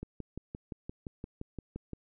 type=click train; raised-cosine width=3 ms; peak=-26 dBFS; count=12; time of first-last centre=0.03-1.933 s; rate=5.78 Hz; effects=none